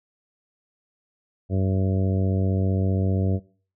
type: harmonic tone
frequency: 95.3 Hz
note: G2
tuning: 48 cents flat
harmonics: 1 / 2 / 3 / 4 / 5 / 6 / 7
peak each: -21 / -27 / -31 / -33 / -35 / -37 / -38 dBFS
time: 1.49-3.4 s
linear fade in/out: 50 ms
effects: noise-tail reverb RT60 0.4 s tail -19 dB re dry